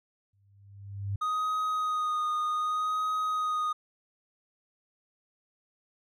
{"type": "tone with exponential growth", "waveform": "sine", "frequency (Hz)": 99.6, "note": "G2", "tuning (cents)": 28, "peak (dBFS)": -27, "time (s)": [0.33, 1.16], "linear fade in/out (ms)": 5, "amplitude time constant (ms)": 180}
{"type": "tone with vibrato", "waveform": "triangle", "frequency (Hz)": 1244.5, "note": "D#6", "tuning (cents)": 0, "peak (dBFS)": -25, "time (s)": [1.21, 3.73], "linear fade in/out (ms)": 10, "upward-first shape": "sine", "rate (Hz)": 0.65, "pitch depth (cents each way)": 20}
{"effects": []}